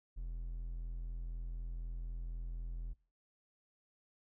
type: tone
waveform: triangle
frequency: 42 Hz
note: E1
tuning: 33 cents sharp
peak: -37 dBFS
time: 0.16-2.94 s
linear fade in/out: 20 ms
effects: noise-tail reverb RT60 0.4 s tail -24 dB re dry